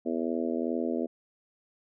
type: harmonic tone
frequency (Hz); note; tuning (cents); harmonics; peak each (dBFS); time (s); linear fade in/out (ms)
82.41; E2; 0; 3 / 4 / 5 / 6 / 7 / 8; -31 / -33 / -35 / -37 / -38 / -39; 0.05-1.07; 20
effects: none